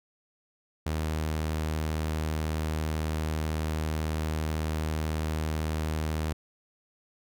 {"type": "tone", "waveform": "sawtooth", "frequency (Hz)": 78.1, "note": "D#2", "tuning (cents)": 7, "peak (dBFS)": -24, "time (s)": [0.86, 6.33], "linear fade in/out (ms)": 5, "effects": []}